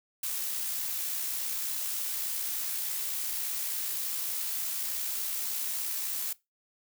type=noise with amplitude modulation; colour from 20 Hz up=blue; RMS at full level=-32 dBFS; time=0.23-6.33 s; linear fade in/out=5 ms; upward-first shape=sine; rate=63.4 Hz; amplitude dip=25%; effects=noise-tail reverb RT60 0.2 s tail -20 dB re dry